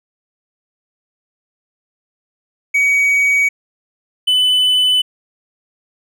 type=tone pair in turn; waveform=triangle; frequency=2259 / 3004 Hz; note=C#7 / F#7; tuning=+32 / +26 cents; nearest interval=perfect fourth; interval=494 cents; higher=second; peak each=-9 dBFS; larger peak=neither; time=2.74-3.49 / 4.27-5.02 s; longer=neither; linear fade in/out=10 ms; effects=none